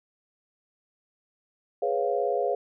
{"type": "chord", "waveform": "sine", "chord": "C# dominant seventh", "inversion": "second", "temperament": "equal with one note detuned", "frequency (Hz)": [415.3, 493.9, 551.5, 698.5], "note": ["G#4", "B4", "C#5", "E#5"], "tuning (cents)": [0, 0, -9, 0], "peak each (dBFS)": -29, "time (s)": [1.82, 2.55], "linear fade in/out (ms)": 5, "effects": []}